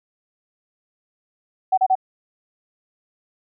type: tone bursts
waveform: sine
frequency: 756 Hz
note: F#5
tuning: 37 cents sharp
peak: -13 dBFS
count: 3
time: 1.72-1.954 s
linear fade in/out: 10 ms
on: 56 ms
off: 33 ms
effects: none

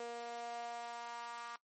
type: tone with high-pass filter sweep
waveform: sawtooth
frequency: 236.1 Hz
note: A#3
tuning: 22 cents sharp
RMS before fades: -45 dBFS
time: 0-1.56 s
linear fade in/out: 2 ms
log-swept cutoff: 530 to 1100 Hz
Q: 3.8
effects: noise-tail reverb RT60 0.1 s tail -21 dB re dry + MP3 32 kbps

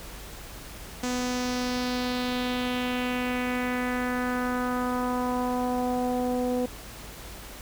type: tone with low-pass filter sweep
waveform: sawtooth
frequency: 248.9 Hz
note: B3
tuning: 14 cents sharp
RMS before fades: -28 dBFS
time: 1.03-6.66 s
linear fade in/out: 5 ms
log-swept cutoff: 7000 to 560 Hz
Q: 2.5
effects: added 50 Hz sine -45 dBFS peak until 7.61 s + pink hiss -43 dBFS RMS until 7.61 s

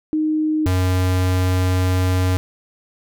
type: tone pair in turn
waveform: sine / square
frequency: 309.6 / 92.04 Hz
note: D#4 / F#2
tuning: -9 / -9 cents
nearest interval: octave + major sixth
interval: 2100 cents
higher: first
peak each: -16 dBFS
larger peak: neither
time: 0.13-0.66 / 0.66-2.37 s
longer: second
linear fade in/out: 0 ms
effects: none

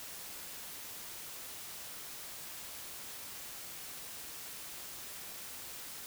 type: silence
effects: white hiss -46 dBFS RMS until 6.06 s

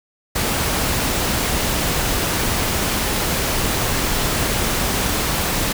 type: noise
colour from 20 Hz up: pink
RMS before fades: -20 dBFS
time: 0.35-5.73 s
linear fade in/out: 10 ms
effects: none

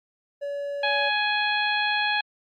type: tone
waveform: triangle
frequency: 569 Hz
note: C#5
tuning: 45 cents sharp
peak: -26 dBFS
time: 0.41-1.1 s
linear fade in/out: 20 ms
type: harmonic tone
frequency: 836 Hz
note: G#5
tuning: 11 cents sharp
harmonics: 1 / 2 / 3 / 4 / 5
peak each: -27 / -26 / -28 / -30 / -33 dBFS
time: 0.83-2.21 s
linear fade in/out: 5 ms
effects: Opus 48 kbps

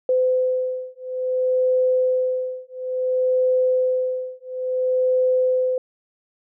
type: beating tone pair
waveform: sine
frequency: 510 / 510.58 Hz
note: C5 / C5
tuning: -44 / -42 cents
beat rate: 0.58 Hz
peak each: -21 dBFS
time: 0.09-5.78 s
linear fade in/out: 2 ms
effects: none

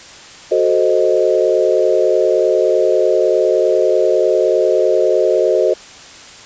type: chord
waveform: sine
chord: F# diminished seventh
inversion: none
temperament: equal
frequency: 370 / 440 / 523.3 / 622.3 Hz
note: F#4 / A4 / C5 / Eb5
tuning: 0 / 0 / 0 / 0 cents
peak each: -16 dBFS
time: 0.51-5.74 s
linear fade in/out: 10 ms
effects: white hiss -37 dBFS RMS until 6.45 s + resampled to 16000 Hz

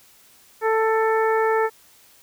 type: harmonic tone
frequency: 442.8 Hz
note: A4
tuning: 11 cents sharp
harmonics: 1 / 2 / 3 / 4 / 5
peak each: -19 / -23 / -27 / -28 / -35 dBFS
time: 0.61-1.7 s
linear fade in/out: 50 ms
effects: white hiss -53 dBFS RMS until 2.22 s

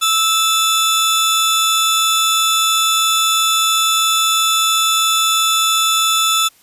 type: tone pair together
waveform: sawtooth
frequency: 1317 / 3497 Hz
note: E6 / A7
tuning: -2 / -11 cents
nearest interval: octave + perfect fourth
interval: 1691 cents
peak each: -12 dBFS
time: 0.01-6.49 s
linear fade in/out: 20 ms
effects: white hiss -51 dBFS RMS until 6.62 s + resampled to 32000 Hz

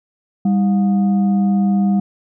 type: tone with frequency modulation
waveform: sine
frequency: 198.2 Hz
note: G3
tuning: 19 cents sharp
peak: -12 dBFS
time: 0.45-2 s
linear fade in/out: 5 ms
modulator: 519 Hz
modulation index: 0.34
effects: none

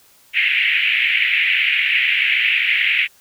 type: band-pass noise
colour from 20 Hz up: pink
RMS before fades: -17 dBFS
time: 0.33-3.08 s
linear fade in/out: 50 ms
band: 2000 to 2800 Hz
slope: 48 dB/octave
effects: white hiss -52 dBFS RMS until 3.2 s

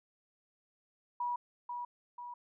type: tone with echo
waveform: sine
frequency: 969 Hz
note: B5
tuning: 33 cents flat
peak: -32 dBFS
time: 1.2-1.36 s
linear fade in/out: 5 ms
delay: 490 ms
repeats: 2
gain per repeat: -5 dB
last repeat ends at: 2.34 s
effects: none

